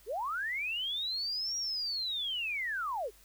sine linear two-way sweep, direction up then down, 367.7 to 5690 to 367.7 Hz, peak -32 dBFS, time 0.06-3.11 s, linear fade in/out 50 ms, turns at 1.57 s, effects added 50 Hz sine -62 dBFS peak until 3.24 s + white hiss -61 dBFS RMS until 3.24 s

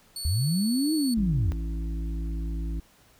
25% pulse tone, 4435 Hz, C#8, in tune, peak -28 dBFS, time 0.16-1.14 s, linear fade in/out 2 ms
sine linear two-way sweep, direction up then down, 68.2 to 320.5 to 68.2 Hz, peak -22 dBFS, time 0.25-1.52 s, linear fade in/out 0 ms, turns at 0.94 s
harmonic tone, 55 Hz, A1, in tune, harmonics 1 / 3 / 5 / 6, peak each -28 / -38 / -42 / -44 dBFS, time 1.17-2.8 s, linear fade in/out 5 ms
effects pink hiss -59 dBFS RMS until 3.19 s

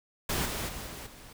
pink noise with level steps, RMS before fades -30 / -34 / -40 / -42 / -50 dBFS, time 0.29-1.33 s, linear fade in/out 5 ms, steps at 0.45 / 0.68 / 0.86 / 1.06 s, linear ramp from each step 10 ms, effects none

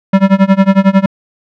square tone with tremolo, 193.8 Hz, G3, 20 cents flat, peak -3 dBFS, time 0.13-1.06 s, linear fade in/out 5 ms, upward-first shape sine, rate 11 Hz, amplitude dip 95%, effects low-pass 2000 Hz 12 dB/octave

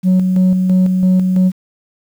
sine tone with tremolo, 185 Hz, F#3, in tune, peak -5 dBFS, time 0.03-1.52 s, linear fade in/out 50 ms, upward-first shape square, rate 3 Hz, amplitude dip 45%, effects tanh soft clip ceiling -7 dBFS + 7-bit

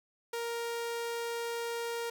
sawtooth tone, 467.5 Hz, A#4, 5 cents sharp, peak -30 dBFS, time 0.33-2.1 s, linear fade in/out 5 ms, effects none

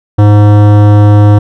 sine tone with hard clipping, 103.83 Hz, G#2, in tune, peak -3 dBFS, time 0.18-1.39 s, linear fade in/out 10 ms, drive 17 dB, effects none

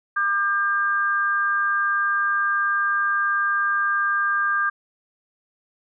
sine tone pair together, 1198.6 / 1600 Hz, D6 / G6, +35 / +35 cents, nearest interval perfect fourth, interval 500 cents, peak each -22 / -21 dBFS, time 0.16-4.7 s, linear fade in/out 10 ms, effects none

